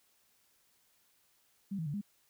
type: tone with pitch steps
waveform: sine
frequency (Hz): 197.3 / 161 / 145 / 204.2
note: G3 / E3 / D3 / G#3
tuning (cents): +11 / -41 / -22 / -29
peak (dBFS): -34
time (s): 1.71-2.014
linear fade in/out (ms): 10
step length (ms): 76
effects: white hiss -71 dBFS RMS until 2.29 s